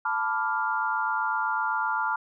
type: chord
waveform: sine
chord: B half-diminished seventh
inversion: third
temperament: equal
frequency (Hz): 880 / 987.8 / 1174.7 / 1396.9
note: A5 / B5 / D6 / F6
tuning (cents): 0 / 0 / 0 / 0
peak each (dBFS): -29 / -31 / -33 / -28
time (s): 0.05-2.16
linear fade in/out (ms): 5
effects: none